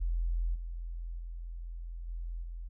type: tone with level steps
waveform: sine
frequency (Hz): 42.34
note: E1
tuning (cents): +47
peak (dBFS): -28 / -36 / -38 / -35 / -38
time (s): 0-2.69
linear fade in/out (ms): 20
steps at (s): 0.54 / 1.18 / 2.07 / 2.42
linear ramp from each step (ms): 20
effects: none